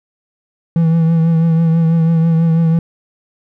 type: tone with vibrato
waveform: triangle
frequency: 164.3 Hz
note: E3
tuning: 5 cents flat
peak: -7 dBFS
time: 0.76-2.79 s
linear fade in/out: 2 ms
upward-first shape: triangle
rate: 6.1 Hz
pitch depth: 39 cents each way
effects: none